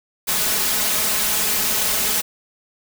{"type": "noise with comb filter", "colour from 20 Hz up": "white", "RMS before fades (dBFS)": -20, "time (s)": [0.27, 2.22], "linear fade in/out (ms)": 20, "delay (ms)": 4.7, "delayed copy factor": 0.65, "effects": []}